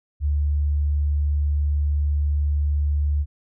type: tone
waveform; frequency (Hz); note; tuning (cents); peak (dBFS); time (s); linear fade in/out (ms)
sine; 73.1; D2; -7; -18; 0.2-3.26; 50
effects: none